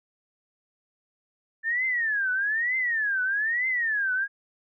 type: tone with vibrato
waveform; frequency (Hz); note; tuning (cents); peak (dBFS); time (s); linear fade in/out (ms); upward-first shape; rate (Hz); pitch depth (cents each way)
sine; 1760; A6; 0; -23; 1.63-4.28; 50; triangle; 1.1; 300
effects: none